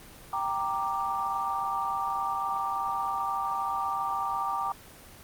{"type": "chord", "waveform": "sine", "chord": "G minor", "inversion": "none", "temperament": "equal with one note detuned", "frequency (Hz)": [784, 932.3, 1180.1], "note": ["G5", "Bb5", "D6"], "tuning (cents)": [0, 0, 8], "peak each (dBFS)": [-32, -32, -30], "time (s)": [0.33, 4.72], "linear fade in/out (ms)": 2, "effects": ["pink hiss -49 dBFS RMS until 5.23 s", "Opus 24 kbps"]}